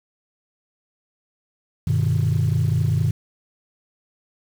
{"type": "chord", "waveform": "sine", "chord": "G augmented", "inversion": "none", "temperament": "just", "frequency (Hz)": [98, 122.5, 153.12], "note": ["G2", "B2", "D#3"], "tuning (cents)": [0, -14, -27], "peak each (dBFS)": -20, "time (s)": [1.87, 3.11], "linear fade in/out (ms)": 5, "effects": ["tanh soft clip ceiling -12 dBFS", "7-bit"]}